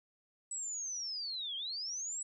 sine linear two-way sweep, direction down then up, 7930 to 3136 to 7930 Hz, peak -37 dBFS, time 0.51-2.23 s, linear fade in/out 5 ms, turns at 1.56 s, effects none

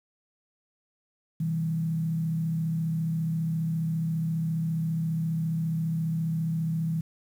sine tone with frequency modulation, 162.1 Hz, E3, 29 cents flat, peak -25 dBFS, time 1.4-7.01 s, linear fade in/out 5 ms, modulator 34.7 Hz, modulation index 0.45, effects 9-bit

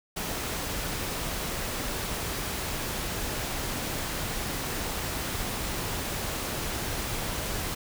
pink noise, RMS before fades -32 dBFS, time 0.16-7.75 s, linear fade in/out 10 ms, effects none

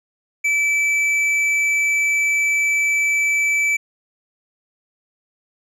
sine tone with hard clipping, 2312 Hz, D7, 28 cents flat, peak -17 dBFS, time 0.44-3.77 s, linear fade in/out 10 ms, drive 6 dB, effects none

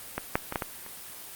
clicks, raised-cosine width 0.5 ms, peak -13 / -7 / -16 / -11 / -13 / -28 dBFS, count 6, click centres 0.18 / 0.355 / 0.524 / 0.558 / 0.622 / 0.864 s, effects white hiss -43 dBFS RMS until 1.35 s + Opus 32 kbps

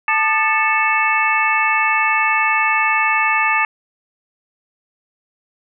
harmonic tone with a mistuned harmonic, 440 Hz, A4, in tune, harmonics 2 / 3 / 4 / 5 / 6, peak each -20 / -20 / -20 / -20 / -20 dBFS, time 0.08-3.65 s, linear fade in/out 2 ms, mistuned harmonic 3, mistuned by -150 cents, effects none

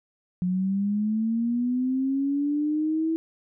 sine linear sweep, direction up, 178.3 to 326.7 Hz, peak -22 dBFS, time 0.42-3.16 s, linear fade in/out 0 ms, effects none

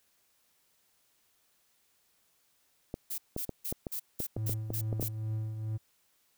clicks, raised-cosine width 2 ms, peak -22 dBFS, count 12, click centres 2.941 / 3.364 / 3.493 / 3.725 / 3.868 / 4.203 / 4.366 / 4.495 / 4.704 / 4.928 / 4.997 / 5.027 s
violet noise bursts, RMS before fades -36 dBFS, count 8, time 3.1-5.086 s, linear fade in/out 10 ms, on 82 ms, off 190 ms
triangle tone with tremolo, 109.2 Hz, A2, 13 cents flat, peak -28 dBFS, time 4.36-5.78 s, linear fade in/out 20 ms, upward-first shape triangle, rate 2.3 Hz, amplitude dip 55%
effects white hiss -71 dBFS RMS until 6.37 s

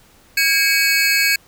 square tone cluster, 1635 / 2249 / 2568 / 4397 Hz, G#6 / C#7 / E7 / C#8, -28 / +24 / -46 / -15 cents, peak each -20 dBFS, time 0.37-1.36 s, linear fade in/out 5 ms, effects pink hiss -51 dBFS RMS until 1.47 s

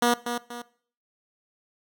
10% pulse tone with echo, 240 Hz, B3, 49 cents flat, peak -11 dBFS, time 0.02-0.14 s, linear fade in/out 5 ms, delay 240 ms, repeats 2, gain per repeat -8 dB, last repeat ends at 0.62 s, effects noise-tail reverb RT60 0.5 s tail -19 dB re dry

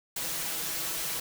white noise with comb filter, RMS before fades -33 dBFS, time 0.16-1.2 s, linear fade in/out 5 ms, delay 6.1 ms, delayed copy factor +0.7, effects none

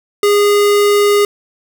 square tone, 410.2 Hz, G#4, 21 cents flat, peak -9 dBFS, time 0.23-1.25 s, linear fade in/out 2 ms, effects none

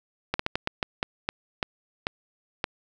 slowing click train, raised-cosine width 0.3 ms, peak -9 dBFS, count 11, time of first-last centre 0.34-2.641 s, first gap 54 ms, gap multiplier 1.3, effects none

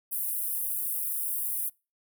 pink high-pass noise, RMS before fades -31 dBFS, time 0.11-1.7 s, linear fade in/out 20 ms, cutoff 10000 Hz, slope 48 dB/octave, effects noise-tail reverb RT60 0.3 s tail -26 dB re dry

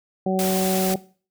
harmonic tone, 188.4 Hz, F#3, 32 cents sharp, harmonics 1 / 2 / 3 / 4, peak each -22 / -25 / -27 / -28 dBFS, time 0.26-0.96 s, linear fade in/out 5 ms
white noise, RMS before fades -28 dBFS, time 0.39-0.94 s, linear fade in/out 0 ms
effects noise-tail reverb RT60 0.4 s tail -19 dB re dry

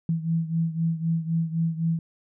sine beating tone pair, 163.4 / 167.3 Hz, E3 / E3, -15 / +26 cents, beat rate 3.9 Hz, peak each -24 / -28 dBFS, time 0.09-1.99 s, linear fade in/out 2 ms, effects none

